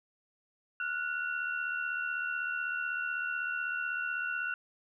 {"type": "tone cluster", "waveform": "sine", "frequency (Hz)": [1395, 1471, 2738], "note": ["F6", "F#6", "F7"], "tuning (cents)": [-2, -11, -35], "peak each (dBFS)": [-39, -33, -40], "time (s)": [0.8, 4.54], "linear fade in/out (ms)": 2, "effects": []}